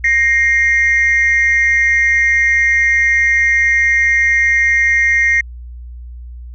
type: tone pair together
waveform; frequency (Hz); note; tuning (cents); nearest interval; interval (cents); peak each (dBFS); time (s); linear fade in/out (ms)
sine; 1864.7 / 2116; A#6 / C7; 0 / +19; major second; 219; -11; 0.04-5.41; 5
effects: tanh soft clip ceiling -5 dBFS + added 60 Hz sine -28 dBFS peak until 6.54 s